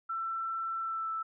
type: tone with pitch glide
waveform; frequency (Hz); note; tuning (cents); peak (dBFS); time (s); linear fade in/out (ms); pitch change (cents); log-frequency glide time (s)
sine; 1339 to 1320.6; E6 to E6; +27 to +3; -32; 0.09-1.23; 10; -24; 0.8-1.11
effects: none